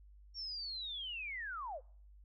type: linear sweep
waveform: sine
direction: down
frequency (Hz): 5570 to 470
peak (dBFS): -40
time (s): 0.34-1.81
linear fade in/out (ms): 50
effects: noise-tail reverb RT60 0.6 s tail -26 dB re dry + added 50 Hz sine -56 dBFS peak until 2.24 s